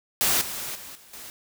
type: noise with level steps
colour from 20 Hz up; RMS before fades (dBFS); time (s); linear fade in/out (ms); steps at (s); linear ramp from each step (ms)
white; -22 / -33 / -41 / -51 / -41; 0.21-1.3; 0; 0.41 / 0.75 / 0.95 / 1.13; 5
effects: none